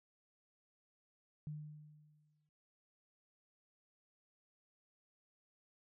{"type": "tone with exponential decay", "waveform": "sine", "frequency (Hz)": 151, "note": "D3", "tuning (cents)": 48, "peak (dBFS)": -40, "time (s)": [1.47, 2.49], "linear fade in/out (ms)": 0, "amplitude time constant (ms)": 220, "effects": []}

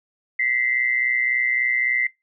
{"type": "tone pair together", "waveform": "sine", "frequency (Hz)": [1949.4, 2073], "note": ["B6", "C7"], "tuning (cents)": [-23, -17], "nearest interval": "minor second", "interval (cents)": 106, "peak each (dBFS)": [-24, -20], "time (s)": [0.39, 2.07], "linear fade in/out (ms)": 5, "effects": ["noise-tail reverb RT60 0.2 s tail -22 dB re dry"]}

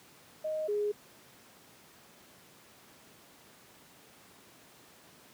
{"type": "tone pair in turn", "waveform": "sine", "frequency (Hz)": [622.3, 415.3], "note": ["D#5", "G#4"], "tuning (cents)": [0, 0], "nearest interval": "perfect fifth", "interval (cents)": 700, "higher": "first", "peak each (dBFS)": [-31, -28], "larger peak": "second", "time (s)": [[0.44, 0.68], [0.68, 0.92]], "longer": "neither", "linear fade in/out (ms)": 10, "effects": ["pink hiss -57 dBFS RMS until 5.33 s", "high-pass 150 Hz 12 dB/octave"]}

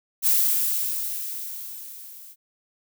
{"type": "noise with level ramp", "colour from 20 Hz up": "violet", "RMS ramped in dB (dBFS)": [-18, -45], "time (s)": [0.22, 2.36], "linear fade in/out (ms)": 50, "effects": []}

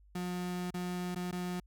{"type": "tone with dropouts", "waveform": "35% pulse", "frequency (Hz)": 179.1, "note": "F3", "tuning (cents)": 44, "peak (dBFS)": -33, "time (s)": [0.15, 1.6], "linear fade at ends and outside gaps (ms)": 5, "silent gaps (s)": [[0.706, 0.741], [1.148, 1.159], [1.313, 1.325]], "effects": ["added 50 Hz sine -58 dBFS peak until 1.66 s"]}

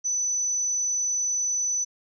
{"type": "tone", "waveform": "sine", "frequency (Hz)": 5990, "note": "F#8", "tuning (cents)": 20, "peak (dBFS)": -23, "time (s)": [0.04, 1.85], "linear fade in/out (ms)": 20, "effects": []}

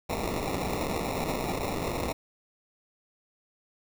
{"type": "noise with sample-and-hold", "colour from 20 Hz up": "blue", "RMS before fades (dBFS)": -31, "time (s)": [0.09, 2.13], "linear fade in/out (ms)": 10, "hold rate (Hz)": 1575, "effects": []}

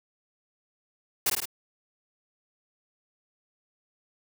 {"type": "noise with echo", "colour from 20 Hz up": "white", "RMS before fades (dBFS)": -24, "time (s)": [1.26, 1.3], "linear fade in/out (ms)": 5, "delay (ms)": 52, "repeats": 3, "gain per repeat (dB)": -3, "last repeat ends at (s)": 1.456, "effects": []}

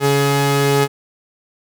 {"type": "tone pair together", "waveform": "sawtooth", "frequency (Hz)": [140.3, 422.1], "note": ["C#3", "G#4"], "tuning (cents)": [21, 28], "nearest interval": "octave + perfect fifth", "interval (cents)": 1907, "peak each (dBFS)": -12, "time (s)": [0, 0.88], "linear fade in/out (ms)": 50, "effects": []}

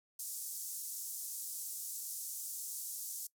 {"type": "band-pass noise", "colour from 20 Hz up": "white", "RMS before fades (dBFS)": -43, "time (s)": [0.19, 3.27], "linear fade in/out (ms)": 5, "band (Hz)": [6100, 14000], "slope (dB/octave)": 24, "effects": ["noise-tail reverb RT60 0.1 s tail -21 dB re dry"]}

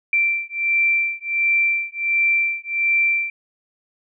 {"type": "beating tone pair", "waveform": "sine", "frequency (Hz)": [2349, 2350.4], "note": ["D7", "D7"], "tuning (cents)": [0, 1], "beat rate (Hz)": 1.4, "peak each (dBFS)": -20, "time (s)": [0.13, 3.3], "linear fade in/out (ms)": 2, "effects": []}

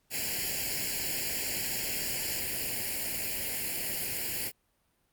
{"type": "noise with comb filter", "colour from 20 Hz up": "white", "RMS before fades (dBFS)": -33, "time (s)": [0.1, 4.52], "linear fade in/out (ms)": 50, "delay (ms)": 0.41, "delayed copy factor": 0.9, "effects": ["pink hiss -73 dBFS RMS until 5.12 s", "Opus 48 kbps"]}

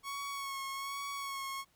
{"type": "tone with vibrato", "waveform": "sawtooth", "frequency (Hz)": 1105, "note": "C#6", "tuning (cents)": -6, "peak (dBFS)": -34, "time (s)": [0.03, 1.65], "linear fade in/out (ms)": 50, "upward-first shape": "sine", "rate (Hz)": 1.2, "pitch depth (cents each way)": 28, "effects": ["pink hiss -70 dBFS RMS until 1.75 s"]}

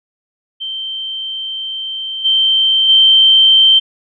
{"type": "tone with level steps", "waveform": "sine", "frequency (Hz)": 3123, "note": "G7", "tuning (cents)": -7, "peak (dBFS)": [-20, -9, -5], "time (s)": [0.6, 3.8], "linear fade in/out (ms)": 20, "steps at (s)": [2.24, 2.88], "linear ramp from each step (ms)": 20, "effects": []}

